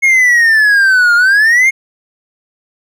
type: exponential two-way sweep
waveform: triangle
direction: down then up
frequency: 2174 to 1400 to 2174 Hz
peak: -4 dBFS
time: 0.02-1.71 s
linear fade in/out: 20 ms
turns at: 1.15 s
effects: none